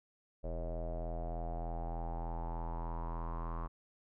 square tone with low-pass filter sweep, 41.65 Hz, E1, 19 cents sharp, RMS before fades -39 dBFS, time 0.43-3.68 s, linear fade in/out 20 ms, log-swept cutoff 580 to 1100 Hz, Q 6.9, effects none

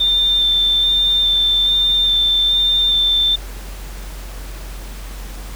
sine tone with vibrato, 3576 Hz, A7, 27 cents sharp, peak -12 dBFS, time 0-3.36 s, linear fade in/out 10 ms, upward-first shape square, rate 1.2 Hz, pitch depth 9 cents each way, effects added 46 Hz sine -28 dBFS peak until 5.55 s + pink hiss -37 dBFS RMS until 5.55 s

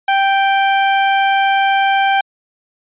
sawtooth tone, 784 Hz, G5, in tune, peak -7 dBFS, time 0.08-2.21 s, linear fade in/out 5 ms, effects resampled to 8000 Hz

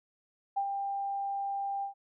sine tone with ADSR envelope, 794 Hz, G5, 22 cents sharp, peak -26 dBFS, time 0.56-1.94 s, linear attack 15 ms, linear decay 70 ms, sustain -5 dB, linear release 110 ms, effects none

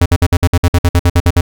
square tone bursts, 87.31 Hz, F2, in tune, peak -7 dBFS, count 14, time 0.01-1.41 s, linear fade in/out 5 ms, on 48 ms, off 56 ms, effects none

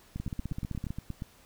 two click trains, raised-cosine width 5 ms, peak -23 / -22 dBFS, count 10 / 12, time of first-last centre 0.16-1.221 / 0.2-0.905 s, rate 8.48 / 15.6 Hz, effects pink hiss -59 dBFS RMS until 1.45 s

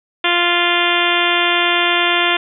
harmonic tone, 348.4 Hz, F4, 4 cents flat, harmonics 1 / 2 / 3 / 4 / 5 / 6 / 7 / 8 / 9 / 10, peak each -22 / -22 / -22 / -22 / -22 / -22 / -22 / -22 / -22 / -22 dBFS, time 0.24-2.37 s, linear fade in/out 5 ms, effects none

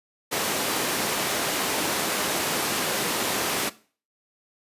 pink high-pass noise, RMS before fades -26 dBFS, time 0.31-3.7 s, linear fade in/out 20 ms, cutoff 260 Hz, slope 12 dB/octave, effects noise-tail reverb RT60 0.4 s tail -18 dB re dry + resampled to 32000 Hz

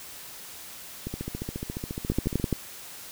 two click trains, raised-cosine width 3 ms, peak -19 / -11 dBFS, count 20 / 6, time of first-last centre 1.07-2.399 / 2.1-2.527 s, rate 14.3 / 11.7 Hz, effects white hiss -43 dBFS RMS until 3.11 s

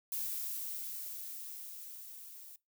violet noise with level ramp, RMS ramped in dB -37 to -52 dBFS, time 0.12-2.56 s, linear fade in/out 2 ms, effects noise-tail reverb RT60 0.2 s tail -21 dB re dry

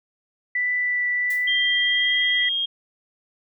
sine tone with vibrato, 1975.5 Hz, B6, in tune, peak -20 dBFS, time 0.55-2.49 s, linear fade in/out 5 ms, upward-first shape triangle, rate 1.4 Hz, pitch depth 8 cents each way
blue noise with exponential decay, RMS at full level -35 dBFS, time 1.3-1.55 s, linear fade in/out 5 ms, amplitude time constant 53 ms
sine tone with pitch glide, 3184 to 3240 Hz, G7 to G#7, +26 to -43 cents, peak -21 dBFS, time 1.47-2.66 s, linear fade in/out 10 ms, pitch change +31 cents, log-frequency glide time 1.61-2.32 s
effects none

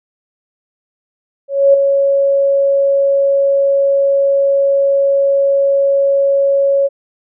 sine tone with ADSR envelope, 554.4 Hz, C#5, in tune, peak -3 dBFS, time 1.48-6.89 s, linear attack 260 ms, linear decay 4 ms, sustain -6 dB, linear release 32 ms, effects none

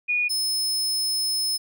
sine / sawtooth tone pair in turn, 2454 / 5200 Hz, D#7 / E8, -25 / -24 cents, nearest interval octave + minor second, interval 1301 cents, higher second, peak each -20 dBFS, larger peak neither, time 0.08-0.29 / 0.29-1.58 s, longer second, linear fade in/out 20 ms, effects none

